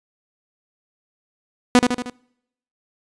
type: tone with echo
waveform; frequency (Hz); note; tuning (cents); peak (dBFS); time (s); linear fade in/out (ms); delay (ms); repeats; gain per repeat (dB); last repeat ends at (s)
sawtooth; 246.9; B3; 0; -5; 1.75-1.79; 0; 77; 4; -5; 2.098
effects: noise-tail reverb RT60 0.8 s tail -26 dB re dry + resampled to 22050 Hz